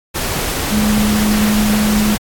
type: tone in noise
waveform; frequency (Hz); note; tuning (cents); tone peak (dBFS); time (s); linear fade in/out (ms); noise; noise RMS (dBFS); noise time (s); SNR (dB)
sine; 211.4; G#3; +31; -12; 0.71-2.16; 20; pink; -19; 0.14-2.18; +4
effects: AAC 64 kbps